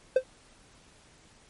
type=tone with exponential decay; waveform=triangle; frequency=517 Hz; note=C5; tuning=21 cents flat; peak=-13 dBFS; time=0.16-0.24 s; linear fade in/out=5 ms; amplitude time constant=16 ms; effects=pink hiss -58 dBFS RMS until 1.49 s + MP3 48 kbps